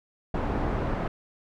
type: low-pass noise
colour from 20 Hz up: pink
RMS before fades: -28 dBFS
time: 0.34-1.08 s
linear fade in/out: 5 ms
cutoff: 1100 Hz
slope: 12 dB/octave
effects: none